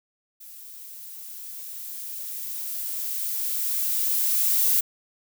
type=noise with level ramp; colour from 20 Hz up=violet; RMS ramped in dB=-44 to -20 dBFS; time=0.4-4.81 s; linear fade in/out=10 ms; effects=none